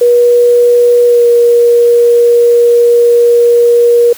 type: tone with pitch glide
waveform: sine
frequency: 482.2 to 475.3 Hz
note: B4 to A#4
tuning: -41 to +34 cents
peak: -3 dBFS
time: 0.01-4.13 s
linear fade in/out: 5 ms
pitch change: -25 cents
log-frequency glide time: 1.06-1.25 s
effects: white hiss -31 dBFS RMS until 4.17 s